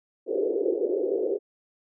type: band-pass noise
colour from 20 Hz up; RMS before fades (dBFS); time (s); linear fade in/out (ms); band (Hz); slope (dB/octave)
pink; -26; 0.26-1.39; 50; 360 to 490; 48
effects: none